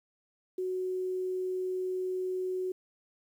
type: tone with quantisation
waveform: sine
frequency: 370 Hz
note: F#4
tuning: in tune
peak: -30 dBFS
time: 0.58-2.72 s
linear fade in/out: 5 ms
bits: 10
effects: none